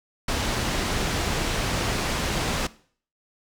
pink low-pass noise, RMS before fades -26 dBFS, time 0.28-2.67 s, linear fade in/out 5 ms, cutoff 7000 Hz, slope 12 dB/octave, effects noise-tail reverb RT60 0.5 s tail -19 dB re dry

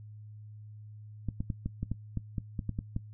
clicks, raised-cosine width 5 ms, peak -20 dBFS, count 12, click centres 1.287 / 1.405 / 1.502 / 1.66 / 1.83 / 1.916 / 2.173 / 2.382 / 2.592 / 2.693 / 2.789 / 2.964 s, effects noise-tail reverb RT60 0.1 s tail -17 dB re dry + added 106 Hz sine -45 dBFS peak until 3.13 s

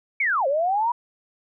sine linear two-way sweep, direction down then up, 2304 to 523.3 to 977 Hz, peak -19 dBFS, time 0.2-0.92 s, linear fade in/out 5 ms, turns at 0.47 s, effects none

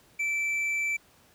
sine tone with tanh clipping, 2327 Hz, D7, 17 cents flat, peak -27 dBFS, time 0.19-0.97 s, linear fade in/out 10 ms, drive 5 dB, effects pink hiss -60 dBFS RMS until 1.34 s + high-pass 60 Hz 12 dB/octave

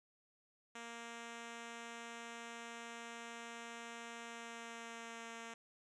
5% pulse tone with pitch glide, 233.1 to 230 Hz, A#3 to A#3, 0 to -23 cents, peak -36 dBFS, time 0.75-5.54 s, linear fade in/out 5 ms, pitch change -23 cents, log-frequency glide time 4.23-5.29 s, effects resampled to 22050 Hz

